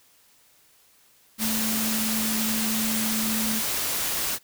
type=tone in noise; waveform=sine; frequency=220 Hz; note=A3; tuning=in tune; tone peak=-27 dBFS; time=1.38-3.62 s; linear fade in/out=50 ms; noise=white; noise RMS=-27 dBFS; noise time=1.38-4.39 s; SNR=-3 dB; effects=white hiss -59 dBFS RMS until 4.43 s